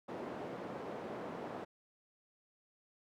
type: band-pass noise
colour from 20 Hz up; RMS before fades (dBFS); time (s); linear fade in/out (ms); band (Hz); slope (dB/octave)
white; -44; 0.08-1.65; 10; 190 to 620; 12
effects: none